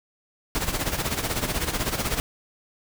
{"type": "noise with tremolo", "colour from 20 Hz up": "pink", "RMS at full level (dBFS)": -24, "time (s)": [0.55, 2.2], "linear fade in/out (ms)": 0, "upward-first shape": "sine", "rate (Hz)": 16, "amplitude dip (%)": 70, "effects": []}